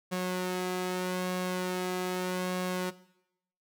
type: tone with flanger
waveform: sawtooth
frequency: 182.6 Hz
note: F#3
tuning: 23 cents flat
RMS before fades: -32 dBFS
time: 0.11-2.91 s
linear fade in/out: 20 ms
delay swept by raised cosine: 1.8 to 2.46 ms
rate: 0.81 Hz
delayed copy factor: +0.5
effects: noise-tail reverb RT60 0.8 s tail -18 dB re dry